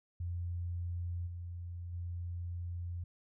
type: tone with level steps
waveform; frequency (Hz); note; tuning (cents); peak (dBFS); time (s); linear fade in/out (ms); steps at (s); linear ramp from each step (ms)
sine; 87.1; F2; -4; -35 / -40 / -37; 0.2-3.04; 5; 1.26 / 1.92; 20
effects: none